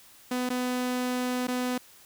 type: tone with dropouts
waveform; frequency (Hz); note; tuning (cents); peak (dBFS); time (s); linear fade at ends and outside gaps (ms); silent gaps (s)
sawtooth; 250; B3; +21; -23; 0.31-1.78; 5; 0.492-0.501 / 1.471-1.482
effects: white hiss -54 dBFS RMS until 2.05 s